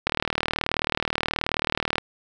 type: click train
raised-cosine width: 0.3 ms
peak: -6 dBFS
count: 75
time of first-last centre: 0.07-1.982 s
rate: 38.7 Hz
effects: none